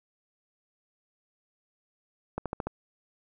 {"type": "accelerating click train", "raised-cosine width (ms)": 1, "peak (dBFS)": -17, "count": 5, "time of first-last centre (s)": [2.38, 2.67], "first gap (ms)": 77, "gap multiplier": 0.96, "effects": []}